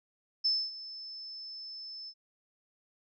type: tone with ADSR envelope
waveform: sine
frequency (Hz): 5260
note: E8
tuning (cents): -5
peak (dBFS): -24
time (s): 0.44-2.14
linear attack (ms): 16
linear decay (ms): 250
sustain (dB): -17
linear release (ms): 59
effects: none